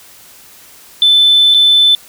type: tone with dropouts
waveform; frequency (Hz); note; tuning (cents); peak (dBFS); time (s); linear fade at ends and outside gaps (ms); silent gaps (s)
sine; 3520; A7; 0; -4; 1.02-1.95; 1; 1.541-1.545
effects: tanh soft clip ceiling -1 dBFS + white hiss -40 dBFS RMS until 2.08 s